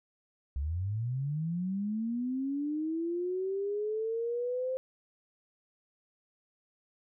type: linear sweep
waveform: sine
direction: up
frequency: 65 to 523.3 Hz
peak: -30 dBFS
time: 0.56-4.77 s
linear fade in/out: 0 ms
effects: none